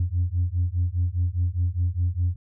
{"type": "beating tone pair", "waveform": "sine", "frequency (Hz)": [86, 90.9], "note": ["F2", "F#2"], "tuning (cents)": [-26, -30], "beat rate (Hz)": 4.9, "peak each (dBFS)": -23, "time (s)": [0, 2.36], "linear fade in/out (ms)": 5, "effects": ["tanh soft clip ceiling -16 dBFS"]}